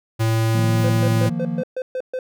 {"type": "tone", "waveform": "square", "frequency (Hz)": 112.3, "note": "A2", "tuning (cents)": 36, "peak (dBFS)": -17, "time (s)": [0.19, 1.3], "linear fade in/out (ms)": 20}
{"type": "chord", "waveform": "triangle", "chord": "Eb suspended second", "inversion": "none", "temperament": "equal", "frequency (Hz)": [155.56, 174.61, 233.1], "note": ["Eb3", "F3", "Bb3"], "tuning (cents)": [0, 0, 0], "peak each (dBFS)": [-26, -23, -24], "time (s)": [0.54, 1.63], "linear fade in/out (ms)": 10}
{"type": "tone bursts", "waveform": "triangle", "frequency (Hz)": 513, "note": "C5", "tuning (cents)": -34, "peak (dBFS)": -20, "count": 8, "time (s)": [0.84, 2.19], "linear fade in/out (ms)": 2, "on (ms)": 55, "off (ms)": 130}
{"effects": []}